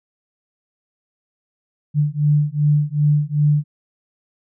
sine beating tone pair, 146.83 / 149.43 Hz, D3 / D3, 0 / +30 cents, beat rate 2.6 Hz, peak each -17 dBFS, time 1.94-3.64 s, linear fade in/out 50 ms, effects none

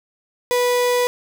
35% pulse tone, 491.3 Hz, B4, 9 cents flat, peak -14 dBFS, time 0.51-1.07 s, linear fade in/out 0 ms, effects none

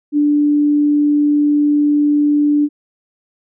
sine tone, 293.7 Hz, D4, in tune, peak -10 dBFS, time 0.12-2.69 s, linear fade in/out 50 ms, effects none

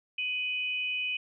sine tone pair together, 2500 / 2971 Hz, D#7 / F#7, +8 / +6 cents, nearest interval minor third, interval 298 cents, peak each -30 / -35 dBFS, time 0.18-1.17 s, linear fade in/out 5 ms, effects none

